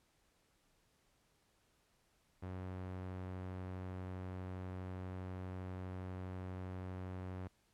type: tone with low-pass filter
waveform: sawtooth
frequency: 92.4 Hz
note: F#2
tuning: 2 cents flat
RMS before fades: -45 dBFS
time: 2.42-7.48 s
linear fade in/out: 10 ms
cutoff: 1900 Hz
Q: 0.62
effects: pink hiss -75 dBFS RMS until 7.73 s + low-pass 12000 Hz 12 dB/octave